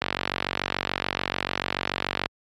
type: click train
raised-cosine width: 0.3 ms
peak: -7 dBFS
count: 106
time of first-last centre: 0.02-2.259 s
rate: 46.9 Hz
effects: high-pass 60 Hz 12 dB/octave + AAC 64 kbps